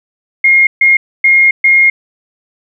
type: tone bursts at uneven times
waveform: sine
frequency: 2139 Hz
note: C7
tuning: 38 cents sharp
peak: -4 dBFS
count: 4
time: 0.44-0.67 / 0.81-0.97 / 1.24-1.51 / 1.64-1.9 s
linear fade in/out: 5 ms
effects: none